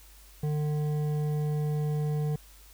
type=tone with hard clipping; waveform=sine; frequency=150 Hz; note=D3; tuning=37 cents sharp; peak=-28 dBFS; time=0.43-2.36 s; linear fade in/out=5 ms; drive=9 dB; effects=added 50 Hz sine -52 dBFS peak until 2.73 s + white hiss -56 dBFS RMS until 2.73 s